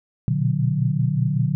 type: tone cluster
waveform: sine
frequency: 120.3 / 125.6 / 147.8 / 182.6 Hz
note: B2 / B2 / D3 / F#3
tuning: -45 / +30 / +11 / -23 cents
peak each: -24 / -25 / -21 / -25 dBFS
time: 0.28-1.55 s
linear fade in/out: 0 ms
effects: none